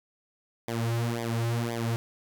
sawtooth tone with flanger, 116.54 Hz, A#2, in tune, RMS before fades -29 dBFS, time 0.68-1.96 s, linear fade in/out 0 ms, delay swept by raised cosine 0.72 to 4.22 ms, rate 1.9 Hz, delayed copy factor -1, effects none

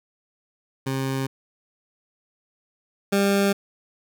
20% pulse tone pair in turn, 133.9 / 199.06 Hz, C3 / G3, +40 / +27 cents, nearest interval perfect fifth, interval 687 cents, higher second, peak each -19 / -13 dBFS, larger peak second, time 0.86-1.27 / 3.12-3.53 s, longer neither, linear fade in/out 10 ms, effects none

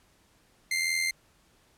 sawtooth tone with amplitude modulation, 2093 Hz, C7, in tune, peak -20 dBFS, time 0.71-1.11 s, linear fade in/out 5 ms, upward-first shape sine, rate 83.3 Hz, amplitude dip 55%, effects pink hiss -64 dBFS RMS until 1.77 s + low-pass 12000 Hz 12 dB/octave

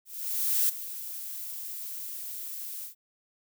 violet noise with ADSR envelope, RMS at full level -24 dBFS, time 0.05-2.95 s, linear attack 640 ms, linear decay 11 ms, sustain -14 dB, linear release 120 ms, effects none

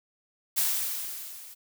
blue noise with level ramp, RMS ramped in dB -24 to -47 dBFS, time 0.56-1.55 s, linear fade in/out 20 ms, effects none

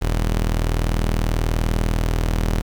sawtooth tone pair together, 40.2 / 101.2 Hz, E1 / G#2, -43 / -44 cents, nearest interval octave + major third, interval 1599 cents, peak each -14 / -25 dBFS, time 0.01-2.62 s, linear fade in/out 20 ms, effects 8-bit

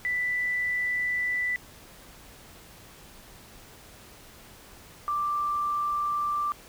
sine tone pair in turn, 1981 / 1177.9 Hz, B6 / D6, +5 / +5 cents, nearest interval major sixth, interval 900 cents, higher first, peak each -25 dBFS, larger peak neither, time 0.05-1.56 / 5.08-6.52 s, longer first, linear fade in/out 0 ms, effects pink hiss -50 dBFS RMS until 6.68 s

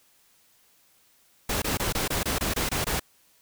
pink noise bursts, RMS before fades -27 dBFS, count 10, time 1.49-2.997 s, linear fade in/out 5 ms, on 130 ms, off 23 ms, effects white hiss -62 dBFS RMS until 3.41 s

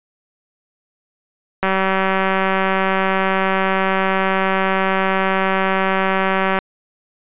click train, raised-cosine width 0.5 ms, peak -3 dBFS, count 948, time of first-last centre 1.63-6.588 s, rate 191 Hz, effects resampled to 8000 Hz

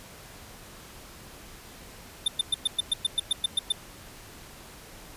square tone bursts, 3579 Hz, A7, 29 cents sharp, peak -21 dBFS, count 12, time 2.26-3.722 s, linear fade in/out 5 ms, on 21 ms, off 110 ms, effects pink hiss -47 dBFS RMS until 5.16 s + resampled to 32000 Hz

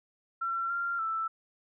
sine tone with pitch steps, 1356 / 1386 / 1324 Hz, E6 / F6 / E6, +49 / -14 / +7 cents, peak -29 dBFS, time 0.41-1.28 s, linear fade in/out 10 ms, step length 290 ms, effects none

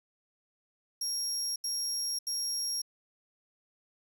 30% pulse tone bursts, 5588 Hz, F8, in tune, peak -27 dBFS, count 3, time 1.01-2.818 s, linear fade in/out 5 ms, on 550 ms, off 79 ms, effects none

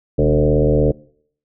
sine tone with frequency modulation, 293.7 Hz, D4, in tune, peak -11 dBFS, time 0.18-0.92 s, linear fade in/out 10 ms, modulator 77.2 Hz, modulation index 3.3, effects noise-tail reverb RT60 0.6 s tail -23 dB re dry

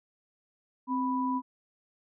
sine tone pair together, 260.9 / 987.8 Hz, C4 / B5, -5 / 0 cents, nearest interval octave + major seventh, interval 2305 cents, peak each -29 / -30 dBFS, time 0.87-1.42 s, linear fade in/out 50 ms, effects none

